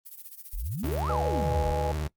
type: noise with tremolo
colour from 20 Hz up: violet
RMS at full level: -41 dBFS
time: 0.05-1.01 s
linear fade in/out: 20 ms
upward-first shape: sine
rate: 15 Hz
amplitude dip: 85%
type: exponential two-way sweep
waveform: sine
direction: up then down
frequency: 31.95 to 1396.9 to 31.95 Hz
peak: -30 dBFS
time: 0.53-1.73 s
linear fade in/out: 10 ms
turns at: 1.1 s
type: tone with vibrato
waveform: 30% pulse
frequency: 75.4 Hz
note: D2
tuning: 46 cents sharp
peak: -26 dBFS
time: 0.83-2.08 s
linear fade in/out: 10 ms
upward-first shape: sine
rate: 17 Hz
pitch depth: 84 cents each way
type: chord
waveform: sine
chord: G# minor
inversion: first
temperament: equal with one note detuned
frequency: 493.9 / 610.9 / 830.6 Hz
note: B4 / D#5 / G#5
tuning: 0 / -32 / 0 cents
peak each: -31 / -34 / -31 dBFS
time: 1.09-1.92 s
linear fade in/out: 5 ms
effects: noise-tail reverb RT60 0.1 s tail -19 dB re dry + Opus 32 kbps